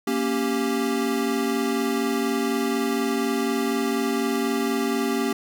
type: chord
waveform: square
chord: G diminished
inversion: first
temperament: equal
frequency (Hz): 233.1 / 277.2 / 392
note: Bb3 / Db4 / G4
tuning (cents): 0 / 0 / 0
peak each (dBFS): -27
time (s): 0.07-5.33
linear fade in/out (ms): 5
effects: none